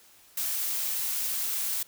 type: noise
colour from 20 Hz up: blue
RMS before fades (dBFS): -30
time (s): 0.37-1.83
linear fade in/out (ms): 5
effects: white hiss -57 dBFS RMS until 1.87 s